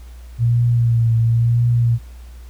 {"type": "tone with vibrato", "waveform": "sine", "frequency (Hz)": 117, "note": "A#2", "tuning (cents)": 7, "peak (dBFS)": -12, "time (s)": [0.38, 1.99], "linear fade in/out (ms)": 50, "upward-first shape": "triangle", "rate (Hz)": 0.96, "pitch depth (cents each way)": 45, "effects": ["added 60 Hz sine -34 dBFS peak until 2.49 s", "pink hiss -51 dBFS RMS until 2.49 s"]}